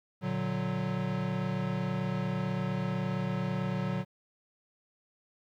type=chord; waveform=square; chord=Bb augmented; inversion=none; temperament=equal with one note detuned; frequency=118.1 / 146.83 / 185 Hz; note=Bb2 / D3 / F#3; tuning=+23 / 0 / 0 cents; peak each=-37 / -36 / -33 dBFS; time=0.21-4.05 s; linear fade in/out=50 ms; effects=low-pass 3000 Hz 12 dB/octave + 11-bit